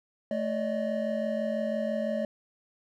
triangle tone cluster, 219.4 / 575 / 621 Hz, A3 / D5 / D#5, -5 / -37 / -3 cents, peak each -30 dBFS, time 0.31-2.25 s, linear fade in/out 2 ms, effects none

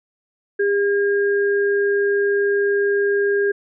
sine tone pair together, 403.2 / 1620.7 Hz, G4 / G#6, +49 / -43 cents, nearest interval 2 octaves, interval 2408 cents, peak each -16 / -23 dBFS, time 0.59-3.52 s, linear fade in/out 10 ms, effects none

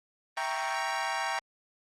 25% pulse chord, E diminished seventh, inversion none, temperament equal, 659.3 / 784 / 932.3 / 1108.7 Hz, E5 / G5 / Bb5 / Db6, 0 / 0 / 0 / 0 cents, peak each -35 / -30 / -30 / -33 dBFS, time 0.37-1.39 s, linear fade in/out 2 ms, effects low-pass 7000 Hz 12 dB/octave + Opus 24 kbps

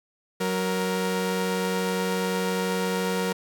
sawtooth tone pair together, 185.8 / 468.7 Hz, F#3 / A#4, +7 / +9 cents, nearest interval octave + major third, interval 1602 cents, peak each -23 dBFS, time 0.4-3.33 s, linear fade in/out 10 ms, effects none

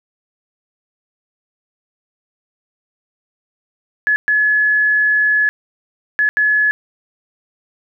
sine tone bursts at uneven times, 1704 Hz, G#6, 44 cents sharp, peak -11 dBFS, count 4, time 4.07-4.16 / 4.28-5.49 / 6.19-6.29 / 6.37-6.71 s, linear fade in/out 0 ms, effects none

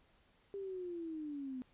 sine linear sweep, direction down, 401.2 to 250 Hz, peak -40 dBFS, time 0.54-1.62 s, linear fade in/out 0 ms, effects pink hiss -70 dBFS RMS until 1.73 s + resampled to 8000 Hz

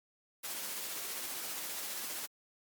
white noise with tremolo, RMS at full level -39 dBFS, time 0.43-2.27 s, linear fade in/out 20 ms, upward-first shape sine, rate 15 Hz, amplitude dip 25%, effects high-pass 200 Hz 12 dB/octave + Opus 48 kbps

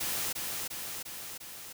white noise with echo, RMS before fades -33 dBFS, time 0-0.33 s, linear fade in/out 10 ms, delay 350 ms, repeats 4, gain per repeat -3 dB, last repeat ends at 1.73 s, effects none

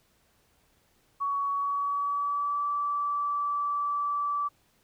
sine tone with pitch glide, 1123 to 1158.6 Hz, C#6 to D6, +22 to -24 cents, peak -26 dBFS, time 1.2-4.49 s, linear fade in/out 20 ms, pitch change +54 cents, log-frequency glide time 1.48-2.65 s, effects pink hiss -67 dBFS RMS until 4.83 s

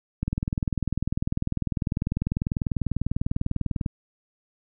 click train, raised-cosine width 5 ms, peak -12 dBFS, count 74, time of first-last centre 0.23-3.862 s, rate 20.1 Hz, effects none

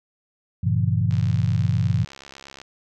sine chord, G diminished seventh, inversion none, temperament just, 98 / 117.6 / 141.12 / 169.34 Hz, G2 / Bb2 / Db3 / Fb3, 0 / +16 / +31 / +47 cents, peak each -22 / -22 / -26 / -25 dBFS, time 0.63-2.05 s, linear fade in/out 10 ms
click train, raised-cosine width 0.2 ms, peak -23 dBFS, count 104, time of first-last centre 1.11-2.616 s, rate 68.4 Hz
effects none

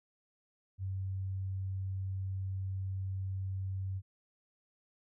sine tone, 95.5 Hz, G2, 45 cents flat, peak -34 dBFS, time 0.78-4.02 s, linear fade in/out 50 ms, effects none

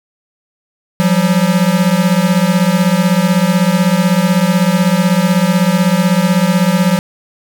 square beating tone pair, 173.8 / 189.8 Hz, F3 / F#3, -8 / +44 cents, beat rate 16 Hz, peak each -13 dBFS, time 1-6.99 s, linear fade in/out 0 ms, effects none

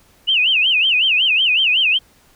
sine tone with vibrato, 2794 Hz, F7, in tune, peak -12 dBFS, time 0.27-1.99 s, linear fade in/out 20 ms, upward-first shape sine, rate 5.4 Hz, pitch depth 220 cents each way, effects pink hiss -53 dBFS RMS until 2.35 s

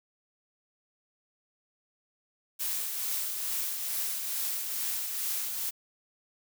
blue noise with tremolo, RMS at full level -31 dBFS, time 2.59-5.71 s, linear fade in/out 20 ms, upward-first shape triangle, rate 2.3 Hz, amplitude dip 40%, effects none

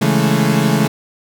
35% pulse chord, A major seventh, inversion first, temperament equal, 138.59 / 164.81 / 207.7 / 220 Hz, C#3 / E3 / G#3 / A3, 0 / 0 / 0 / 0 cents, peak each -16 dBFS, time 0.01-0.88 s, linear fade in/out 10 ms, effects none

